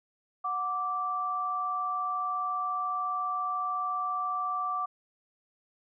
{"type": "tone pair together", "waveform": "sine", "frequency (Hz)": [735, 1169.3], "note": ["F#5", "D6"], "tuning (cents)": [-12, -8], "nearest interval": "minor sixth", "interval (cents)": 804, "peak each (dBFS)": [-36, -29], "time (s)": [0.44, 4.86], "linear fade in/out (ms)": 10, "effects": []}